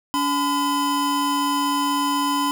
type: tone pair together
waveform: square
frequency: 284.8 / 1012 Hz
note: C#4 / B5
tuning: +47 / +42 cents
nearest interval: octave + minor seventh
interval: 2195 cents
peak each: -24 / -22 dBFS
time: 0.14-2.51 s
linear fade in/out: 0 ms
effects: 9-bit